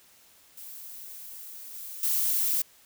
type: noise with level steps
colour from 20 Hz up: violet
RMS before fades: -43 / -40 / -26 dBFS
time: 0.57-2.62 s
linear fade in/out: 5 ms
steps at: 1.74 / 2.03 s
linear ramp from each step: 2 ms
effects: white hiss -58 dBFS RMS until 2.85 s